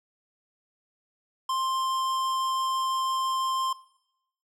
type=tone with hard clipping; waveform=sine; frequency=1051 Hz; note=C6; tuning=7 cents sharp; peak=-27 dBFS; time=1.49-3.73 s; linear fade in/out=5 ms; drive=15 dB; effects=noise-tail reverb RT60 0.8 s tail -19 dB re dry